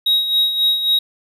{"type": "tone with tremolo", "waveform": "triangle", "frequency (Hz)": 3800, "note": "A#7", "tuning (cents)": 33, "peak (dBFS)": -10, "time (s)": [0.06, 0.99], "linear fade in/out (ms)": 5, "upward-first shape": "sine", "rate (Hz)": 3.7, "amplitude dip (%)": 60, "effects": []}